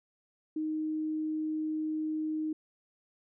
sine tone, 311.1 Hz, D#4, in tune, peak -30 dBFS, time 0.56-2.53 s, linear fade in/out 5 ms, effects none

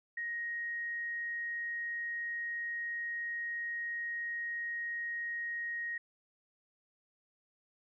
sine tone, 1877 Hz, A#6, 11 cents sharp, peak -35 dBFS, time 0.17-5.98 s, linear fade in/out 5 ms, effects none

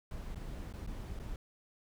brown noise with dropouts, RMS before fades -42 dBFS, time 0.11-1.36 s, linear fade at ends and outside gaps 2 ms, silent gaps 0.347-0.357 / 0.727-0.737 / 0.865-0.874 / 1.191-1.197 s, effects none

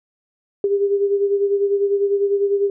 sine beating tone pair, 400 / 410 Hz, G4 / G#4, +35 / -22 cents, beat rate 10 Hz, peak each -16 / -23 dBFS, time 0.64-2.7 s, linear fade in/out 2 ms, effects none

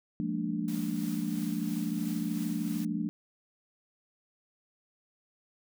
sine chord, Bb dominant seventh, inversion second, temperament equal with one note detuned, 174.61 / 207.7 / 228 / 293.7 Hz, F3 / Ab3 / Bb3 / D4, 0 / 0 / -38 / 0 cents, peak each -35 dBFS, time 0.2-3.09 s, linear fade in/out 0 ms
white noise with tremolo, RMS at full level -46 dBFS, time 0.68-2.85 s, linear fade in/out 2 ms, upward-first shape triangle, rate 3 Hz, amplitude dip 40%
effects none

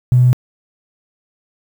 triangle tone, 124.8 Hz, B2, 19 cents sharp, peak -3 dBFS, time 0.12-0.33 s, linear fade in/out 0 ms, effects tanh soft clip ceiling -5 dBFS + 7-bit

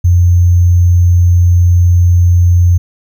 sine tone with sample-and-hold, 87.9 Hz, F2, 12 cents sharp, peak -4 dBFS, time 0.04-2.78 s, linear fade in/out 10 ms, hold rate 6300 Hz, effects none

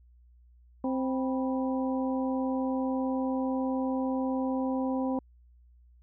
harmonic tone with a mistuned harmonic, 261.6 Hz, C4, in tune, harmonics 1 / 2 / 3 / 4, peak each -28 / -34 / -38 / -40 dBFS, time 0.84-5.19 s, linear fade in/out 2 ms, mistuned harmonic 4, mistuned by -110 cents, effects added 60 Hz sine -55 dBFS peak until 6.02 s

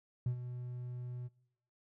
triangle tone with ADSR envelope, 123.47 Hz, B2, in tune, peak -26 dBFS, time 0.26-1.29 s, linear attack 4 ms, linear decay 87 ms, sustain -12 dB, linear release 28 ms, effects noise-tail reverb RT60 0.8 s tail -24 dB re dry + tanh soft clip ceiling -26 dBFS

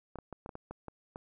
clicks, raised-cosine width 1 ms, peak -28 dBFS, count 9, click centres 0.157 / 0.187 / 0.327 / 0.461 / 0.492 / 0.554 / 0.71 / 0.883 / 1.159 s, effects none

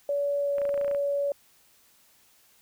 sine tone with pitch glide, 570 to 566.7 Hz, C#5 to C#5, +48 to +38 cents, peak -24 dBFS, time 0.09-1.32 s, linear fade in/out 2 ms, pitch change -10 cents, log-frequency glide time 0.4-0.51 s
clicks, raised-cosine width 0.5 ms, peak -26 dBFS, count 11, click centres 0.583 / 0.617 / 0.653 / 0.692 / 0.742 / 0.777 / 0.813 / 0.846 / 0.88 / 0.913 / 0.948 s
effects white hiss -61 dBFS RMS until 2.61 s

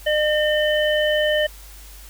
harmonic tone, 606 Hz, D#5, 46 cents flat, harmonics 1 / 3 / 5, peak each -18 / -23 / -25 dBFS, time 0.06-1.47 s, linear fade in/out 10 ms, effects added 50 Hz sine -40 dBFS peak until 2.09 s + white hiss -45 dBFS RMS until 2.09 s

